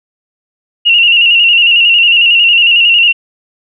sine tone with vibrato, 2794 Hz, F7, in tune, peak -4 dBFS, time 0.85-3.13 s, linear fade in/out 20 ms, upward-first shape square, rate 11 Hz, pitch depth 44 cents each way, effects none

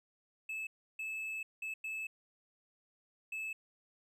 triangle tone bursts at uneven times, 2609 Hz, E7, 18 cents flat, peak -36 dBFS, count 5, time 0.49-0.67 / 0.99-1.43 / 1.62-1.74 / 1.84-2.07 / 3.32-3.53 s, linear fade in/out 5 ms, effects none

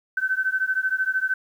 sine beating tone pair, 1523 / 1536 Hz, F#6 / G6, +50 / -36 cents, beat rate 13 Hz, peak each -24 dBFS, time 0.17-1.34 s, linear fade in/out 5 ms, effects 9-bit

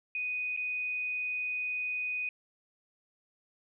sine tone with dropouts, 2489 Hz, D#7, in tune, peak -31 dBFS, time 0.15-2.29 s, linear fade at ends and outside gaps 2 ms, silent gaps 0.565-0.573 s, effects none

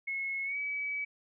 sine tone with pitch glide, 2180 to 2284 Hz, C#7 to D7, -29 to -49 cents, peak -32 dBFS, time 0.07-1.05 s, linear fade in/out 10 ms, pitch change +80 cents, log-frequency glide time 0.44-0.58 s, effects none

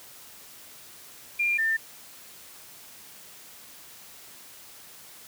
sine tone pair in turn, 2396 / 1795 Hz, D7 / A6, +34 / +34 cents, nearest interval perfect fourth, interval 500 cents, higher first, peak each -22 dBFS, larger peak neither, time 1.39-1.58 / 1.58-1.77 s, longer neither, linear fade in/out 10 ms, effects white hiss -48 dBFS RMS until 5.27 s + high-pass 60 Hz 12 dB/octave

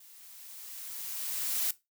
blue noise with level ramp, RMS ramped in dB -55 to -29 dBFS, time 0-1.71 s, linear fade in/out 5 ms, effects noise-tail reverb RT60 0.2 s tail -17 dB re dry

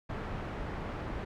pink low-pass noise, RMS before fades -38 dBFS, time 0.09-1.25 s, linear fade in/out 10 ms, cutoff 1600 Hz, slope 12 dB/octave, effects none

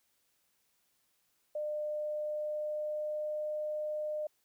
sine tone with pitch glide, 602 to 606.9 Hz, D5 to D#5, +43 to -43 cents, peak -33 dBFS, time 1.55-4.27 s, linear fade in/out 5 ms, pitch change +14 cents, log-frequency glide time 1.82-3.51 s, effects white hiss -75 dBFS RMS until 4.44 s

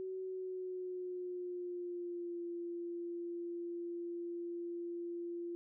sine tone with pitch glide, 375.6 to 344.4 Hz, F#4 to F4, +26 to -24 cents, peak -39 dBFS, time 0-5.55 s, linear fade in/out 0 ms, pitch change -150 cents, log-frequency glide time 0.21-2.42 s, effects none

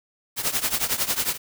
white noise with tremolo, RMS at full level -21 dBFS, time 0.36-1.38 s, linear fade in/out 50 ms, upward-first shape triangle, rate 11 Hz, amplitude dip 90%, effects none

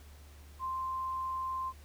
sine tone, 1046 Hz, C6, 1 cent flat, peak -33 dBFS, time 0.59-1.73 s, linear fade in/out 50 ms, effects added 73 Hz sine -51 dBFS peak until 1.84 s + pink hiss -60 dBFS RMS until 1.84 s

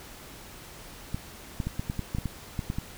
clicks, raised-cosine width 5 ms, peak -17 dBFS, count 12, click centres 1.145 / 1.602 / 1.67 / 1.795 / 1.899 / 1.993 / 2.149 / 2.185 / 2.257 / 2.592 / 2.701 / 2.785 s, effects pink hiss -46 dBFS RMS until 2.97 s

